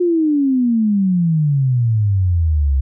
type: exponential sweep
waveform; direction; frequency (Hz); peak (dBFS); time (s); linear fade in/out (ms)
sine; down; 361.3 to 65.41; -12; 0-2.81; 10
effects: none